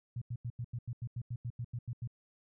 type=tone bursts; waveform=sine; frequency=119.6 Hz; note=A#2; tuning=45 cents sharp; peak=-35 dBFS; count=14; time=0.16-2.075 s; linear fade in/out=5 ms; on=56 ms; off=87 ms; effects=none